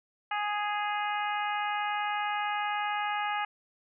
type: harmonic tone with a mistuned harmonic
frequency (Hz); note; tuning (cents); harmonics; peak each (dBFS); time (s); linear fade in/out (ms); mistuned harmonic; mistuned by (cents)
415.3; G#4; 0; 2 / 3 / 4 / 5 / 6 / 7; -31 / -35 / -37 / -39 / -41 / -42; 0.31-3.45; 5; 7; -18
effects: none